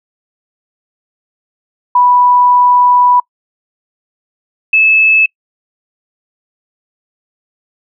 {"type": "tone pair in turn", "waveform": "sine", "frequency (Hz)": [985, 2608], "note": ["B5", "E7"], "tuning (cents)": [-5, -19], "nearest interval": "octave + perfect fourth", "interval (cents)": 1686, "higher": "second", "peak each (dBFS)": -5, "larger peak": "neither", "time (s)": [[1.95, 3.2], [4.73, 5.26]], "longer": "first", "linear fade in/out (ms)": 5, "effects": ["noise-tail reverb RT60 0.1 s tail -26 dB re dry"]}